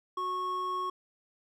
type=tone pair together; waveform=triangle; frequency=368.1 / 1100 Hz; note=F#4 / C#6; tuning=-9 / -14 cents; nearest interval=octave + perfect fifth; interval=1895 cents; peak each=-38 / -29 dBFS; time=0.17-0.9 s; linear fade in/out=5 ms; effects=none